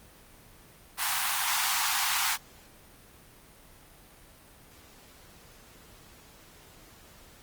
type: high-pass noise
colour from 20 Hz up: pink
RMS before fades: -28 dBFS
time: 0.97-2.38 s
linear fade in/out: 50 ms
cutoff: 760 Hz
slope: 96 dB/octave
effects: pink hiss -54 dBFS RMS until 7.42 s + Opus 32 kbps